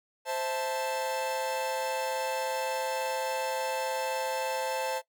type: chord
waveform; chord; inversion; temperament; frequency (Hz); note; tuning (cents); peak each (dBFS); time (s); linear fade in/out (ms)
45% pulse; A minor; first; equal; 523.3 / 659.3 / 880; C5 / E5 / A5; 0 / 0 / 0; -33 / -38 / -33; 0.25-5.02; 50
effects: noise-tail reverb RT60 0.1 s tail -18 dB re dry